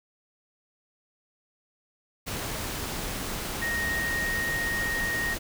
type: tone in noise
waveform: sine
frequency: 1864.7 Hz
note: A#6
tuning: in tune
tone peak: -27 dBFS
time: 3.61-5.35 s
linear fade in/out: 20 ms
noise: pink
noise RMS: -33 dBFS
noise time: 2.26-5.39 s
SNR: +3 dB
effects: none